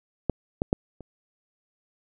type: clicks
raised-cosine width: 2 ms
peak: -9 / -11 / -7 / -28 dBFS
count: 4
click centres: 0.297 / 0.619 / 0.729 / 1.007 s
effects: none